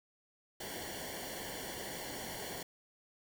pink noise with comb filter, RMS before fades -43 dBFS, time 0.6-2.63 s, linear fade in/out 5 ms, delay 0.79 ms, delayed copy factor -0.8, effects none

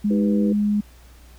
sine tone, 207.7 Hz, G#3, in tune, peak -17 dBFS, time 0.04-0.81 s, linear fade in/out 10 ms
sine chord, Eb augmented, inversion none, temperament equal, 311.1 / 392 / 493.9 Hz, Eb4 / G4 / B4, 0 / 0 / 0 cents, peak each -25 / -30 / -28 dBFS, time 0.1-0.53 s, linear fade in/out 10 ms
effects added 60 Hz sine -45 dBFS peak until 1.38 s + pink hiss -53 dBFS RMS until 1.38 s

